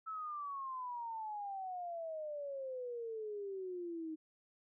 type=exponential sweep; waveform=sine; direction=down; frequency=1318.5 to 311.1 Hz; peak=-40 dBFS; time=0.06-4.16 s; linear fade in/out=20 ms; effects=none